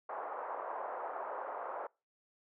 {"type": "band-pass noise", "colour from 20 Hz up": "white", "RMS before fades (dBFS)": -41, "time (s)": [0.09, 1.87], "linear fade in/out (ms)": 5, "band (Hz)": [520, 1100], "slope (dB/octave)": 24, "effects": ["noise-tail reverb RT60 0.3 s tail -26 dB re dry", "low-pass 2000 Hz 12 dB/octave"]}